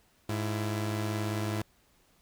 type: tone pair together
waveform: sawtooth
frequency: 105.3 / 334.3 Hz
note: G#2 / E4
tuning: +24 / +24 cents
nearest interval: octave + minor sixth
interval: 2000 cents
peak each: -27 / -32 dBFS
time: 0.29-1.62 s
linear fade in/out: 5 ms
effects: pink hiss -66 dBFS RMS until 2.21 s